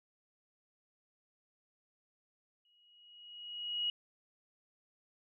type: tone with exponential growth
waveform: sine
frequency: 2900 Hz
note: F#7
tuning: 35 cents flat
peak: -30 dBFS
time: 2.65-3.9 s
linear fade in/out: 2 ms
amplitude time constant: 270 ms
effects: none